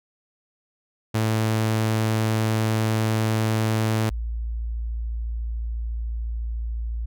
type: tone pair in turn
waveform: sawtooth / sine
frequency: 110 / 56.97 Hz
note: A2 / A#1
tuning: 0 / -39 cents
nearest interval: major seventh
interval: 1139 cents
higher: first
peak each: -16 / -25 dBFS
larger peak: first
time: 1.14-4.1 / 4.1-7.06 s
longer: neither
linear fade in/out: 10 ms
effects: none